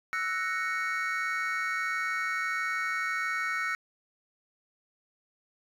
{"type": "chord", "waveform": "triangle", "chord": "F# dominant seventh", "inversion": "third", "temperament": "equal", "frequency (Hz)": [1318.5, 1480, 1864.7, 2217], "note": ["E6", "F#6", "A#6", "C#7"], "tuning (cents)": [0, 0, 0, 0], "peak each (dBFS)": -32, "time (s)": [0.13, 3.75], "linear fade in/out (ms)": 0, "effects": ["tanh soft clip ceiling -19 dBFS"]}